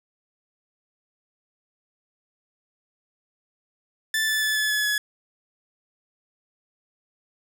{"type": "tone with pitch steps", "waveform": "sawtooth", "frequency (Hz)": [1760, 1746.8, 1733.8, 1720.8, 1707.9, 1695.1], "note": ["A6", "A6", "A6", "A6", "G#6", "G#6"], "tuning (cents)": [0, -13, -26, -39, 48, 35], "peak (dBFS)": -18, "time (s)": [4.14, 4.98], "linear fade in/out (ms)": 2, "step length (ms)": 140, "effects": []}